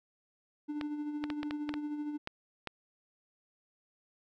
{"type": "tone with tremolo", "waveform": "triangle", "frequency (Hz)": 296.8, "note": "D4", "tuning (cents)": 18, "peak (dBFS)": -31, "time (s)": [0.68, 2.18], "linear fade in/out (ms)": 20, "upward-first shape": "sine", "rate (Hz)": 13, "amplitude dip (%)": 45}
{"type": "clicks", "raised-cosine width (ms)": 0.3, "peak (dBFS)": -21, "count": 9, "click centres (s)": [0.812, 1.24, 1.302, 1.431, 1.509, 1.692, 1.74, 2.274, 2.673]}
{"effects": []}